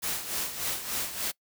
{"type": "noise with tremolo", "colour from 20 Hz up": "white", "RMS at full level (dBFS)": -30, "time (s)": [0.02, 1.32], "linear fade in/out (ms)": 20, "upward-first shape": "sine", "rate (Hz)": 3.4, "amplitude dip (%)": 65, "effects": ["noise-tail reverb RT60 0.1 s tail -23 dB re dry"]}